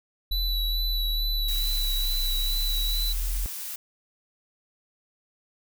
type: tone with vibrato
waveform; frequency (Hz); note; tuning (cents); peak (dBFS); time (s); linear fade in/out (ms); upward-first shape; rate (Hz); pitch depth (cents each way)
square; 3951; B7; 0; -28; 0.31-3.13; 10; sine; 2.3; 17
type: linear two-way sweep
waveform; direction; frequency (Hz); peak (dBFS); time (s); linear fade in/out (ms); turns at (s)
sine; down then up; 43.44 to 32 to 43.44; -25; 0.31-3.46; 0; 2.27
type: noise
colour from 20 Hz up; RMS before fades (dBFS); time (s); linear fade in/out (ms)
blue; -35; 1.48-3.76; 5
effects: none